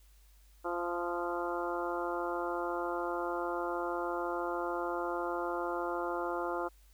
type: harmonic tone with a mistuned harmonic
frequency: 173.6 Hz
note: F3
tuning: 10 cents flat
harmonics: 2 / 3 / 4 / 5 / 6 / 7 / 8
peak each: -37 / -39 / -40 / -41 / -42 / -42 / -43 dBFS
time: 0.64-6.69 s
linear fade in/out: 20 ms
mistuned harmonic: 7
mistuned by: +20 cents
effects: added 50 Hz sine -58 dBFS peak until 6.93 s + white hiss -68 dBFS RMS until 6.93 s